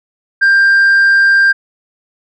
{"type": "tone", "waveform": "sine", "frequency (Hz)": 1589, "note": "G6", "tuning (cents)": 23, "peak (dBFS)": -3, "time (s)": [0.41, 1.53], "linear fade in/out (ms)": 20, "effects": ["tanh soft clip ceiling -5 dBFS"]}